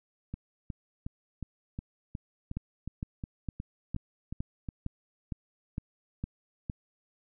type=two click trains; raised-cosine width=5 ms; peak=-24 / -21 dBFS; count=13 / 10; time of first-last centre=0.34-4.688 / 2.57-6.698 s; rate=2.76 / 2.18 Hz; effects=none